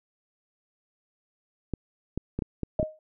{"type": "clicks", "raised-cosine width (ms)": 3, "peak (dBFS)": -16, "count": 7, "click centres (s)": [1.737, 2.176, 2.39, 2.422, 2.633, 2.798, 2.829]}
{"type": "tone with exponential decay", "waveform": "sine", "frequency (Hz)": 622.3, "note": "D#5", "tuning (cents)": 0, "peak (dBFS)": -20, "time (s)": [2.79, 2.99], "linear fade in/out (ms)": 2, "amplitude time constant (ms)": 43}
{"effects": []}